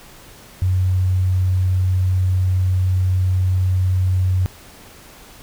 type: tone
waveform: sine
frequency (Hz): 92.5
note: F#2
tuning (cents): 0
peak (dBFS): -14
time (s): 0.62-4.46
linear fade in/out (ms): 0
effects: pink hiss -43 dBFS RMS until 5.42 s